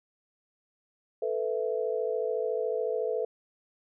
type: chord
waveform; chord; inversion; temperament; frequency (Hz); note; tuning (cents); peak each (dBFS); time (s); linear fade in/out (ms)
sine; A suspended second; none; equal; 440 / 493.9 / 659.3; A4 / B4 / E5; 0 / 0 / 0; -30 / -31 / -35; 1.22-3.25; 5
effects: none

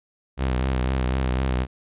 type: tone with vibrato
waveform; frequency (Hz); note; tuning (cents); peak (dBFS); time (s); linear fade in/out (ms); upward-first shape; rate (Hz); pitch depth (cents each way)
sawtooth; 64.4; C2; -27; -17; 0.37-1.67; 50; triangle; 4; 69
effects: resampled to 8000 Hz

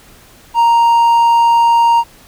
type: tone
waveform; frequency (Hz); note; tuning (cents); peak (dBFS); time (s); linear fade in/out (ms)
triangle; 932.3; A#5; 0; -5; 0.54-2.04; 50
effects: pink hiss -43 dBFS RMS until 2.27 s

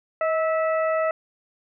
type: harmonic tone with a mistuned harmonic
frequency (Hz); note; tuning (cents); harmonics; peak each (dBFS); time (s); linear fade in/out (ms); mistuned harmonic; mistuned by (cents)
653; E5; -17; 1 / 2 / 3 / 4; -21 / -27 / -32 / -40; 0.21-1.11; 2; 1; -43
effects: none

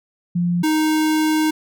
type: tone pair in turn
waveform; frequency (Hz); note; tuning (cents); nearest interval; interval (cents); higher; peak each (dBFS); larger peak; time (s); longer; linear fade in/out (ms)
sine / square; 174.61 / 311.1; F3 / D#4; 0 / 0; minor seventh; 1000; second; -16; neither; 0.35-0.63 / 0.63-1.51; second; 10
effects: none

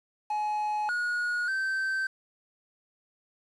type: tone with pitch steps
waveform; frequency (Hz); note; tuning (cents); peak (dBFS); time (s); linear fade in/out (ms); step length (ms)
triangle; 845 / 1448 / 1552; G#5 / F#6 / G6; +30 / -38 / -18; -25; 0.3-2.07; 5; 590
effects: resampled to 24000 Hz + 9-bit

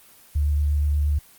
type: tone with vibrato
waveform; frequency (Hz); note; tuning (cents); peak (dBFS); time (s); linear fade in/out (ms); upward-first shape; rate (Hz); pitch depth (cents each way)
sine; 73.42; D2; 0; -18; 0.35-1.19; 10; sine; 8.5; 14
effects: white hiss -51 dBFS RMS until 1.38 s + Opus 24 kbps

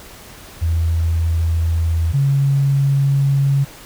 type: tone pair in turn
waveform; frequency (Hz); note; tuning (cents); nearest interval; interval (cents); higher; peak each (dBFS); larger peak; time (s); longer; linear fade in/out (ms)
sine; 82.4 / 138.58; E2 / C#3; 0 / 0; major sixth; 900; second; -14 / -12; second; 0.61-2.13 / 2.13-3.65; neither; 20
effects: pink hiss -39 dBFS RMS until 3.85 s

